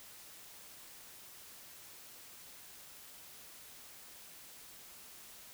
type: silence
effects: white hiss -54 dBFS RMS until 5.53 s